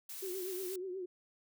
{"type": "noise", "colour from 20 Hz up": "blue", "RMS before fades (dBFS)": -45, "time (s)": [0.09, 0.76], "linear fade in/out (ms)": 5}
{"type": "tone with vibrato", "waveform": "sine", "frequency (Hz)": 372, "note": "F#4", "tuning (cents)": 9, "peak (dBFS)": -38, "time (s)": [0.22, 1.06], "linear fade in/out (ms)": 10, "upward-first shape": "triangle", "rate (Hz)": 8.3, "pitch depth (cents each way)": 89}
{"effects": []}